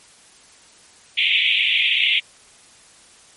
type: band-pass noise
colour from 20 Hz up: white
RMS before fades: -18 dBFS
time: 1.17-2.2 s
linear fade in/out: 10 ms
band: 2100 to 3500 Hz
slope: 96 dB/octave
effects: white hiss -49 dBFS RMS until 3.36 s + MP3 48 kbps